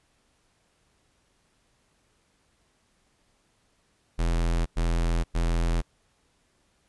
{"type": "tone bursts", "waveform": "square", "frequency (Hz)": 42.11, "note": "E1", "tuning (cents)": 38, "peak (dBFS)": -23, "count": 3, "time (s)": [4.18, 5.82], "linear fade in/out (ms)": 20, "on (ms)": 480, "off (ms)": 100, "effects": ["pink hiss -68 dBFS RMS until 6.88 s", "resampled to 24000 Hz"]}